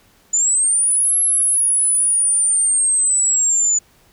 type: linear two-way sweep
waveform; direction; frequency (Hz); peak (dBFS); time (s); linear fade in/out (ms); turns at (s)
sine; up then down; 6940 to 11175 to 6940; -13; 0.33-3.79; 10; 1.17
effects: pink hiss -54 dBFS RMS until 4.12 s